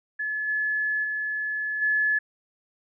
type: tone with level steps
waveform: sine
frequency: 1715 Hz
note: A6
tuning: 45 cents flat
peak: -26 / -23 / -26 / -20 dBFS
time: 0.19-2.19 s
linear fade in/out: 10 ms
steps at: 0.47 / 1.03 / 1.81 s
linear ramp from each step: 20 ms
effects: none